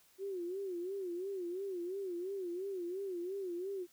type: tone with vibrato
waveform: sine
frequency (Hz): 370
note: F#4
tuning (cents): 0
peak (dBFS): -37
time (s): 0.18-3.87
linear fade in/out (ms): 50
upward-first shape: sine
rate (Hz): 2.9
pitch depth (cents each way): 130
effects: white hiss -67 dBFS RMS until 3.92 s